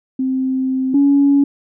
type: tone pair in turn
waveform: sine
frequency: 261.6 / 281.2 Hz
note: C4 / C#4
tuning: 0 / +25 cents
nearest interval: minor second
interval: 125 cents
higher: second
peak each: -15 / -8 dBFS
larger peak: second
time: 0.19-0.94 / 0.94-1.44 s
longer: first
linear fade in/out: 5 ms
effects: tanh soft clip ceiling -4 dBFS